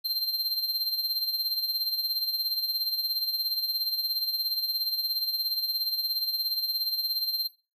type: tone with tremolo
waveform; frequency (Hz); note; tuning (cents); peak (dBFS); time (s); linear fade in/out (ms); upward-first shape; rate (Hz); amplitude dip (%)
square; 4154; C8; -13; -24; 0.04-7.48; 20; sine; 17; 60
effects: noise-tail reverb RT60 0.3 s tail -17 dB re dry